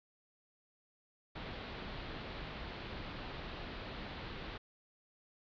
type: low-pass noise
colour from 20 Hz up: pink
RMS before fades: -45 dBFS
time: 1.35-4.58 s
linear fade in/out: 10 ms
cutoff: 4300 Hz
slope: 48 dB/octave
effects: none